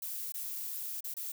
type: noise with dropouts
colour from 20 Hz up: violet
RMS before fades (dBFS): -39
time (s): 0.02-1.32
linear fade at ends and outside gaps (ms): 5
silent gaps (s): 0.322-0.341 / 1.007-1.042 / 1.14-1.167
effects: none